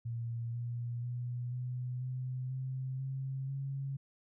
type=tone with pitch steps; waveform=sine; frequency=116.8 / 119.46 / 122.18 / 124.97 / 127.81 / 130.73 / 133.7 / 136.75 Hz; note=A#2 / A#2 / B2 / B2 / C3 / C3 / C3 / C#3; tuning=+4 / +43 / -18 / +21 / -40 / -1 / +38 / -23 cents; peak=-35 dBFS; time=0.05-3.97 s; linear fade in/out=10 ms; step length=490 ms; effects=none